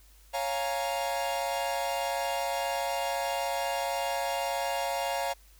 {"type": "chord", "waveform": "45% pulse", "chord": "Bb minor seventh", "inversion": "first", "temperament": "equal", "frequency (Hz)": [554.4, 698.5, 830.6, 932.3], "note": ["Db5", "F5", "Ab5", "Bb5"], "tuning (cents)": [0, 0, 0, 0], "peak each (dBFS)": [-34, -33, -37, -35], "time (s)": [0.33, 5.34], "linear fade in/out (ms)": 20, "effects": ["added 50 Hz sine -55 dBFS peak until 5.59 s", "white hiss -61 dBFS RMS until 5.59 s"]}